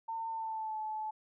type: tone with pitch glide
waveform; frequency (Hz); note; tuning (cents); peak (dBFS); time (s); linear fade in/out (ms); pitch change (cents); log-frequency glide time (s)
sine; 904 to 865.2; A5 to A5; +47 to -29; -35; 0.08-1.11; 10; -76; 0.28-0.78
effects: none